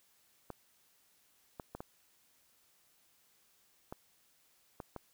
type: clicks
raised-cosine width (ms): 1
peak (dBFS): -28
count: 7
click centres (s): 0.503 / 1.598 / 1.75 / 1.805 / 3.925 / 4.802 / 4.963
effects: white hiss -70 dBFS RMS until 5.13 s